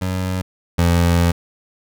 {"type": "tone pair in turn", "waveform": "25% pulse", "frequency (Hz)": [92.7, 85.97], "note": ["F#2", "F2"], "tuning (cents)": [4, -27], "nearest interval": "minor second", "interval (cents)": 131, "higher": "first", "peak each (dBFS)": [-16, -9], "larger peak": "second", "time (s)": [[0.01, 0.42], [0.78, 1.32]], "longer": "second", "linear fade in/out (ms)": 10, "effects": []}